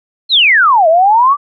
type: exponential two-way sweep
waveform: sine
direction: down then up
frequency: 4300 to 625 to 1191 Hz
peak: -5 dBFS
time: 0.29-1.37 s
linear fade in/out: 50 ms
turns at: 0.88 s
effects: none